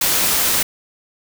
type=noise; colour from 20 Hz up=white; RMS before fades=-17 dBFS; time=0.01-0.63 s; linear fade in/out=5 ms; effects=none